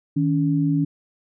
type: tone pair together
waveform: sine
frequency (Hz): 156.8 / 282.3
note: D#3 / C#4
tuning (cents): +14 / +32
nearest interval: minor seventh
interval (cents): 1018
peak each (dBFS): -20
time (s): 0.16-0.85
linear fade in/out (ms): 10
effects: none